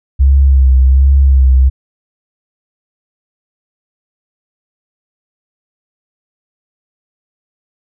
sine tone with vibrato, 66.7 Hz, C2, 34 cents sharp, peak -4 dBFS, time 0.19-1.7 s, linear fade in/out 20 ms, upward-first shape sine, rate 1.3 Hz, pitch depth 50 cents each way, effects none

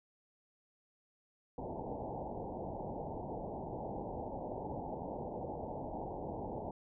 white low-pass noise, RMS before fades -42 dBFS, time 1.58-6.71 s, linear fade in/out 2 ms, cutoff 900 Hz, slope 96 dB/octave, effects none

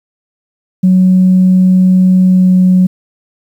sine tone with pitch glide, 185 to 183.93 Hz, F#3 to F#3, 0 to -10 cents, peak -3 dBFS, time 0.83-2.87 s, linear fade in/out 10 ms, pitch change -10 cents, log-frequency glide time 2.24-2.54 s, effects tanh soft clip ceiling 0 dBFS + 7-bit

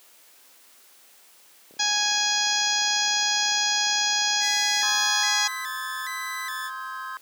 click train, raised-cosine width 2 ms, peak -35 dBFS, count 117, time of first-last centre 1.71-5.092 s, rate 34.3 Hz
harmonic tone, 830.6 Hz, G#5, in tune, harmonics 1 / 2 / 3 / 4 / 5 / 6 / 7 / 8, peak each -30 / -29 / -33 / -28 / -31 / -27 / -31 / -29 dBFS, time 1.79-5.48 s, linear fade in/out 10 ms
sawtooth tone with vibrato, 1864.7 Hz, A#6, in tune, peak -29 dBFS, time 4.4-6.71 s, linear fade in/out 50 ms, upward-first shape square, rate 1.2 Hz, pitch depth 120 cents each way
triangle chord, Ab major seventh, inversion first, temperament equal with one note detuned, 1046.5 / 1273.6 / 1568 / 1661.2 Hz, C6 / Eb6 / G6 / Ab6, 0 / +40 / 0 / 0 cents, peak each -33 / -36 / -37 / -39 dBFS, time 4.83-7.17 s, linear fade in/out 0 ms
effects white hiss -54 dBFS RMS until 7.21 s + high-pass 300 Hz 12 dB/octave

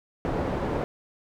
white low-pass noise, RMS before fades -28 dBFS, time 0.25-0.84 s, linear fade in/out 0 ms, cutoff 570 Hz, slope 12 dB/octave, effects none

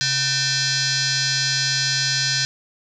sine tone with frequency modulation, 133.6 Hz, C3, 36 cents sharp, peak -18 dBFS, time 0.01-2.45 s, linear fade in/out 0 ms, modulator 832 Hz, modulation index 6.9, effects none

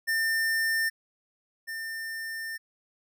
square tone pair in turn, 1800 / 1800 Hz, A6 / A6, +39 / +39 cents, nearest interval unison, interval 0 cents, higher neither, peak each -25 / -34 dBFS, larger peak first, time 0.07-0.9 / 1.67-2.58 s, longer second, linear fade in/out 20 ms, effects none

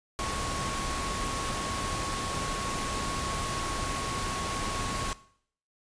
sine tone in noise, 1100 Hz, C#6, 14 cents flat, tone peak -35 dBFS, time 0.19-5.13 s, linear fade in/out 0 ms, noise pink, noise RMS -33 dBFS, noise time 0.19-5.13 s, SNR -5 dB, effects noise-tail reverb RT60 0.6 s tail -18 dB re dry + resampled to 22050 Hz

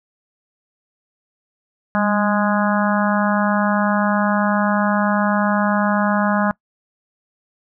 harmonic tone with a mistuned harmonic, 207.7 Hz, G#3, in tune, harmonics 1 / 3 / 4 / 5 / 6 / 7 / 8, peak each -18 / -23 / -24 / -25 / -26 / -26 / -27 dBFS, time 1.95-6.51 s, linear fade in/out 0 ms, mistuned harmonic 1, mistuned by -42 cents, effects noise-tail reverb RT60 0.1 s tail -23 dB re dry

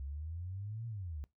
sine exponential two-way sweep, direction up then down, 66.4 to 118 to 68.3 Hz, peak -39 dBFS, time 0-1.24 s, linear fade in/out 0 ms, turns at 0.87 s, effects noise-tail reverb RT60 0.2 s tail -22 dB re dry

